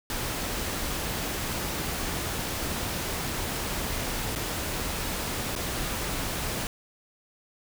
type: noise with dropouts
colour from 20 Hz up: pink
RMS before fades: -31 dBFS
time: 0.1-6.67 s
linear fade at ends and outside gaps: 1 ms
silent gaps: 4.352-4.359 / 5.553-5.561 s
effects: none